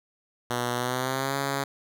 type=tone with pitch glide; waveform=5% pulse; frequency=121.9 to 138.42 Hz; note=B2 to C#3; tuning=-22 to -2 cents; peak=-15 dBFS; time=0.5-1.64 s; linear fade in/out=5 ms; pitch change=+220 cents; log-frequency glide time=0.75-1.36 s; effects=none